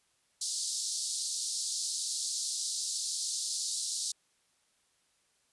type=band-pass noise; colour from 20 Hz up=pink; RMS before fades=-35 dBFS; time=0.41-4.12 s; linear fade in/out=5 ms; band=4100 to 10000 Hz; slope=48 dB/octave; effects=white hiss -72 dBFS RMS until 5.52 s + resampled to 24000 Hz